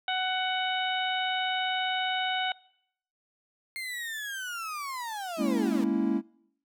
harmonic tone, 745 Hz, F#5, 12 cents sharp, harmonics 1 / 2 / 3 / 4 / 5, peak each -30 / -33 / -36 / -34 / -35 dBFS, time 0.08-2.52 s, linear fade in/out 2 ms
35% pulse linear sweep, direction down, 2124 to 220 Hz, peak -32 dBFS, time 3.76-5.84 s, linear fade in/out 0 ms
triangle chord, A# half-diminished seventh, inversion third, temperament equal, 207.7 / 233.1 / 277.2 / 329.6 Hz, G#3 / A#3 / C#4 / E4, 0 / 0 / 0 / 0 cents, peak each -28 dBFS, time 5.37-6.22 s, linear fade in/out 50 ms
effects noise-tail reverb RT60 0.7 s tail -23 dB re dry

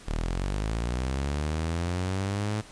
sawtooth linear sweep, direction up, 36.71 to 108.2 Hz, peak -23 dBFS, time 0.07-2.62 s, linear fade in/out 20 ms, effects pink hiss -49 dBFS RMS until 2.71 s + resampled to 22050 Hz

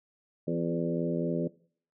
harmonic tone with a mistuned harmonic, 84 Hz, E2, 33 cents sharp, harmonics 2 / 3 / 4 / 5 / 6 / 7, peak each -32 / -34 / -35 / -36 / -37 / -37 dBFS, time 0.47-1.48 s, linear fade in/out 10 ms, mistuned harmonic 4, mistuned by +29 cents, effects noise-tail reverb RT60 0.5 s tail -20 dB re dry

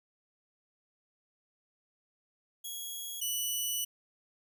10% pulse tone pair in turn, 3322 / 2960 Hz, G#7 / F#7, 0 / 0 cents, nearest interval major second, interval 200 cents, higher first, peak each -30 / -23 dBFS, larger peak second, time 2.64-3.21 / 3.21-3.85 s, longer second, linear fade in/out 10 ms, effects none

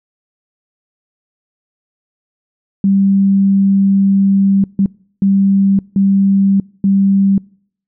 sine tone bursts at uneven times, 196 Hz, G3, in tune, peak -8 dBFS, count 5, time 2.84-4.64 / 4.79-4.86 / 5.22-5.79 / 5.96-6.6 / 6.84-7.38 s, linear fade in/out 2 ms, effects noise-tail reverb RT60 0.6 s tail -26 dB re dry

